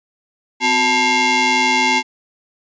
sawtooth ring-modulated tone, 622.3 Hz, D#5, in tune, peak -6 dBFS, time 0.6-2.03 s, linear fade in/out 50 ms, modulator 1500 Hz, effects resampled to 16000 Hz

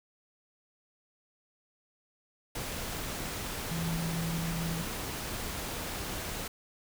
sine tone in noise, 165.6 Hz, E3, 8 cents sharp, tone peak -32 dBFS, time 3.71-4.82 s, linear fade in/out 5 ms, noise pink, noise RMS -37 dBFS, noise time 2.55-6.48 s, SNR +2 dB, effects none

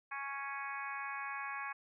harmonic tone, 277.2 Hz, C#4, in tune, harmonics 3 / 4 / 5 / 6 / 7 / 8 / 9, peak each -47 / -43 / -52 / -44 / -53 / -47 / -50 dBFS, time 0.11-1.73 s, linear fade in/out 10 ms, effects none

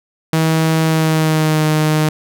sawtooth tone with pitch glide, 160.3 to 154.48 Hz, E3 to D#3, -48 to -12 cents, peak -8 dBFS, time 0.33-2.09 s, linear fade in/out 2 ms, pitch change -64 cents, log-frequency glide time 0.84-1.66 s, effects none

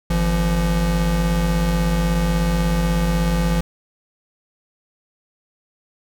square tone pair together, 51.28 / 170.2 Hz, G#1 / F3, -21 / -44 cents, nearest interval octave + major sixth, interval 2077 cents, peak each -20 dBFS, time 0.1-3.61 s, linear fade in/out 5 ms, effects none

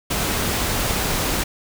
pink noise, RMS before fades -22 dBFS, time 0.1-1.44 s, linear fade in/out 10 ms, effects none

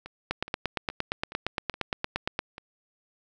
two click trains, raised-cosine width 0.3 ms, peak -11 / -24 dBFS, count 19 / 7, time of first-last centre 0.31-2.391 / 0.06-2.581 s, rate 8.65 / 2.38 Hz, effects none

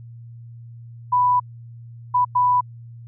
sine tone bursts at uneven times, 990 Hz, B5, 4 cents sharp, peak -14 dBFS, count 3, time 1.12-1.4 / 2.14-2.25 / 2.35-2.61 s, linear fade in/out 10 ms, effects added 117 Hz sine -37 dBFS peak until 3.07 s

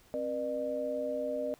sine tone cluster, 265.6 / 482.3 / 603 Hz, C4 / B4 / D5, +26 / -41 / +46 cents, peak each -39 / -37 / -33 dBFS, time 0.14-1.54 s, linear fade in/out 0 ms, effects pink hiss -62 dBFS RMS until 1.59 s

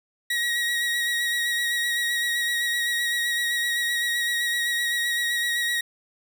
30% pulse tone with vibrato, 1900 Hz, A#6, 33 cents sharp, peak -20 dBFS, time 0.3-5.81 s, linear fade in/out 5 ms, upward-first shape sine, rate 7.8 Hz, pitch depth 23 cents each way, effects none

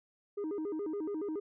sine tone with vibrato, 357.4 Hz, F4, 40 cents sharp, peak -31 dBFS, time 0.37-1.4 s, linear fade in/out 10 ms, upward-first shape square, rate 7.1 Hz, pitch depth 230 cents each way, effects tanh soft clip ceiling -33 dBFS

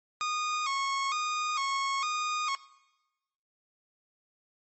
sawtooth tone with vibrato, 1161 Hz, D6, 20 cents flat, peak -25 dBFS, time 0.21-2.55 s, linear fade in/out 0 ms, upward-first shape square, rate 1.1 Hz, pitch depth 100 cents each way, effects noise-tail reverb RT60 1.0 s tail -19 dB re dry + MP3 32 kbps

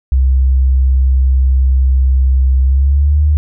sine tone with pitch glide, 65.41 to 74.7 Hz, C2 to D2, 0 to +30 cents, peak -7 dBFS, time 0.12-3.37 s, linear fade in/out 0 ms, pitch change +230 cents, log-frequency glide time 2.63-3.21 s, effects none

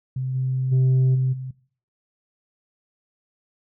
sine tone with level steps, 130 Hz, C3, 11 cents flat, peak -23 / -20 / -12 / -17 / -29 dBFS, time 0.16-1.51 s, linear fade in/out 5 ms, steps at 0.34 / 0.71 / 1.14 / 1.32 s, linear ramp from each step 20 ms, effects noise-tail reverb RT60 0.5 s tail -21 dB re dry + tanh soft clip ceiling -14 dBFS

